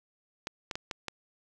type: clicks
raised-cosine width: 0.2 ms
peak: -17 dBFS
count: 5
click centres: 0.471 / 0.712 / 0.755 / 0.912 / 1.083 s
effects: none